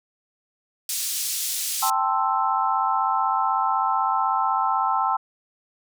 white band-pass noise, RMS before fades -27 dBFS, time 0.89-1.9 s, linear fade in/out 2 ms, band 4100 to 12000 Hz, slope 12 dB/octave
sine chord, A minor seventh, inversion third, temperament equal, 784 / 880 / 1046.5 / 1318.5 Hz, G5 / A5 / C6 / E6, 0 / 0 / 0 / 0 cents, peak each -25 dBFS, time 1.82-5.17 s, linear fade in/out 10 ms
effects none

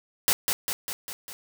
white noise with echo, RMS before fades -21 dBFS, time 0.28-0.33 s, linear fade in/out 0 ms, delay 200 ms, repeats 5, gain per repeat -4 dB, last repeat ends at 1.33 s, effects none

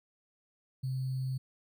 sine tone with sample-and-hold, 130.8 Hz, C3, in tune, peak -31 dBFS, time 0.83-1.38 s, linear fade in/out 10 ms, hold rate 4410 Hz, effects none

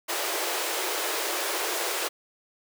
pink high-pass noise, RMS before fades -29 dBFS, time 0.08-2.09 s, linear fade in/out 20 ms, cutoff 330 Hz, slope 96 dB/octave, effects none

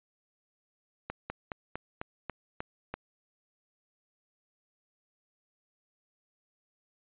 slowing click train, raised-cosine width 0.5 ms, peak -20 dBFS, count 8, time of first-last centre 1.1-2.94 s, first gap 200 ms, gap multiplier 1.09, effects resampled to 8000 Hz

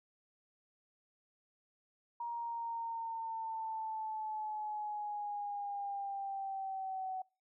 sine linear sweep, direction down, 945 to 750 Hz, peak -37 dBFS, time 2.2-7.22 s, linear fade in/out 5 ms, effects noise-tail reverb RT60 0.3 s tail -26 dB re dry

